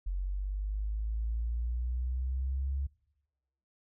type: linear sweep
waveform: sine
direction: up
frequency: 45.23 to 69.3 Hz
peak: -30 dBFS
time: 0.06-2.87 s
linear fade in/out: 10 ms
effects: noise-tail reverb RT60 1.0 s tail -23 dB re dry